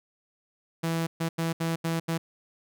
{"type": "tone bursts at uneven times", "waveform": "sawtooth", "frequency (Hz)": 164.81, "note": "E3", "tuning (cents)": 0, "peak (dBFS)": -22, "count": 6, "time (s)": [[0.83, 1.07], [1.2, 1.29], [1.38, 1.53], [1.6, 1.76], [1.84, 2], [2.08, 2.18]], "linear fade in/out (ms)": 10, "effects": []}